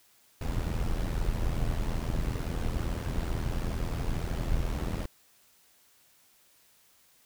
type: noise with amplitude modulation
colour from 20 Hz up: brown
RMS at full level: -27 dBFS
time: 0.41-5.06 s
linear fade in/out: 5 ms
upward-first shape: sine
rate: 82.3 Hz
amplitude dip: 70%
effects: white hiss -63 dBFS RMS until 7.25 s